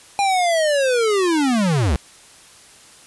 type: linear sweep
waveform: square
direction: down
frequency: 812 to 58.27 Hz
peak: -16 dBFS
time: 0.19-1.96 s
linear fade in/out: 0 ms
effects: white hiss -46 dBFS RMS until 3.06 s + resampled to 24000 Hz